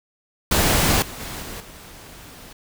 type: noise with level steps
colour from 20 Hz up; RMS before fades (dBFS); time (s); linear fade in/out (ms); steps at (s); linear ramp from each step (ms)
pink; -18 / -35 / -32 / -34 / -42; 0.51-2.53; 5; 1.02 / 1.2 / 1.42 / 1.6; 2
effects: none